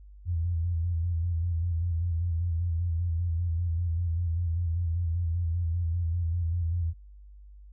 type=tone with vibrato; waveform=sine; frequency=84.8 Hz; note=E2; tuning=50 cents sharp; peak=-25 dBFS; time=0.25-6.94 s; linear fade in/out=50 ms; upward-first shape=square; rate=5.1 Hz; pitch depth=52 cents each way; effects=added 50 Hz sine -46 dBFS peak until 7.72 s